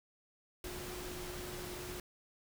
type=tone in noise; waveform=sine; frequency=360 Hz; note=F#4; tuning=47 cents flat; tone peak=-46 dBFS; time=0.64-2 s; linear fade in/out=2 ms; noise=pink; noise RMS=-45 dBFS; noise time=0.64-2 s; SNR=-4 dB; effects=none